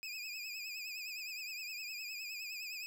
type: tone with vibrato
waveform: 25% pulse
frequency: 2500 Hz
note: D#7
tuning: 8 cents sharp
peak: -38 dBFS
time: 0.03-2.86 s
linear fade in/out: 0 ms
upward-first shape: triangle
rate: 9.7 Hz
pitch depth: 97 cents each way
effects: none